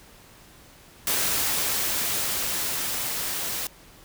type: noise with level ramp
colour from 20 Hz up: white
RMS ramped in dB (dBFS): -24 to -30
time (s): 1.07-3.67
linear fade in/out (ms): 2
effects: pink hiss -51 dBFS RMS until 4.04 s